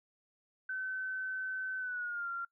sine tone with pitch glide, 1525 to 1382.4 Hz, G6 to F6, -48 to -18 cents, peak -35 dBFS, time 0.69-2.45 s, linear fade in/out 5 ms, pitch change -170 cents, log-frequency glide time 1.78-2.29 s, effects noise-tail reverb RT60 0.1 s tail -22 dB re dry

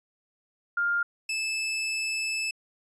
sine / sawtooth tone pair in turn, 1404 / 2620 Hz, F6 / E7, +9 / -11 cents, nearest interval major seventh, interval 1080 cents, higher second, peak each -23 / -24 dBFS, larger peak first, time 0.77-1.03 / 1.29-2.51 s, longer second, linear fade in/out 5 ms, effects resampled to 22050 Hz

